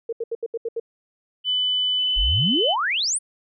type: tone bursts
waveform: sine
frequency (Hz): 460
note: A#4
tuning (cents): -23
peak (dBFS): -23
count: 7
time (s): 0.09-0.799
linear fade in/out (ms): 5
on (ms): 37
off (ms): 75
type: tone with pitch glide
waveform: sine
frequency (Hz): 3000 to 3026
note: F#7 to F#7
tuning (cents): +23 to +38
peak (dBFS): -19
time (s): 1.44-2.76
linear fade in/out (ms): 50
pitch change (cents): +15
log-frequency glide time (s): 1.96-2.31
type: exponential sweep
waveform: sine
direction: up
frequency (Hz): 33.93 to 9956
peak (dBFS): -20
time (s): 2.16-3.19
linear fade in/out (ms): 20
effects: none